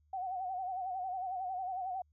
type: tone with vibrato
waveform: sine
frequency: 745 Hz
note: F#5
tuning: 12 cents sharp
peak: -35 dBFS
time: 0.13-2.02 s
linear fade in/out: 5 ms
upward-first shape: sine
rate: 11 Hz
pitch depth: 70 cents each way
effects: added 75 Hz sine -67 dBFS peak until 2.12 s